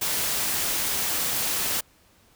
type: noise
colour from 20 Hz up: white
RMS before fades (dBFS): -26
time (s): 0.01-1.81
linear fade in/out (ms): 10
effects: pink hiss -59 dBFS RMS until 2.35 s